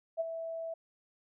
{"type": "tone with ADSR envelope", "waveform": "sine", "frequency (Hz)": 657, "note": "E5", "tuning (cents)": -6, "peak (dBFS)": -27, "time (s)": [0.17, 0.74], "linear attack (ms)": 33, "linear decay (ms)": 24, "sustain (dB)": -9, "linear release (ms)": 6, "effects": []}